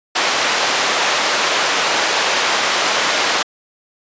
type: band-pass noise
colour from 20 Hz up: pink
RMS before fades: -17 dBFS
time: 0.15-3.43 s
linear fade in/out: 10 ms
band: 620 to 6100 Hz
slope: 12 dB/octave
effects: resampled to 16000 Hz